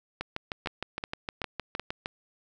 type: two click trains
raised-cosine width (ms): 0.3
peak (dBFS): -16 / -16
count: 4 / 13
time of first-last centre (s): 0.66-1.796 / 0.21-2.059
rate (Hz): 2.64 / 6.49
effects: none